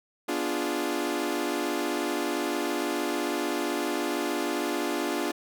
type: chord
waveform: sawtooth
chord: B diminished seventh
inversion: none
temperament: equal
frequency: 246.9 / 293.7 / 349.2 / 415.3 Hz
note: B3 / D4 / F4 / Ab4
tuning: 0 / 0 / 0 / 0 cents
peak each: -32 / -27 / -27 / -31 dBFS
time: 0.28-5.32 s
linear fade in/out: 10 ms
effects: none